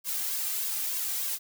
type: noise with flanger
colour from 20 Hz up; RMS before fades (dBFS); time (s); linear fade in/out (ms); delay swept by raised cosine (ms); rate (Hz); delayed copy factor
blue; -31; 0.04-1.39; 50; 1.8 to 2.56; 3.3; +0.7
effects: none